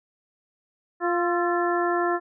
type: harmonic tone with a mistuned harmonic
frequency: 349.2 Hz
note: F4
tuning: in tune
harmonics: 1 / 2 / 3 / 4 / 5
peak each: -24 / -27 / -29 / -30 / -31 dBFS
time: 1-2.2 s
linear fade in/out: 50 ms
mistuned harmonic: 4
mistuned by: -55 cents
effects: none